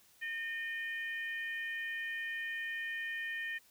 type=harmonic tone; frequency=610 Hz; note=D#5; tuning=34 cents flat; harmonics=3 / 4 / 5; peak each=-37 / -45 / -50 dBFS; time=0.21-3.59 s; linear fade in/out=20 ms; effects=white hiss -65 dBFS RMS until 3.7 s